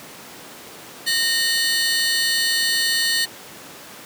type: tone cluster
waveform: 35% pulse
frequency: 1846 / 2976 / 4234 / 4517 Hz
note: A#6 / F#7 / C8 / C#8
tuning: -17 / +9 / +20 / +32 cents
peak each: -20 / -24 / -22 / -24 dBFS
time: 1.06-3.26 s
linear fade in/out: 20 ms
effects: pink hiss -39 dBFS RMS until 4.05 s + high-pass 200 Hz 12 dB/octave